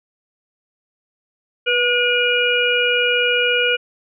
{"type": "harmonic tone with a mistuned harmonic", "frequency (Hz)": 482.3, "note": "B4", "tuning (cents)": -41, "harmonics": [1, 3, 5, 6], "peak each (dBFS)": [-20, -20, -20, -20], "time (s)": [1.66, 3.77], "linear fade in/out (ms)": 20, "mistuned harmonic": 1, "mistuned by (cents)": 22, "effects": []}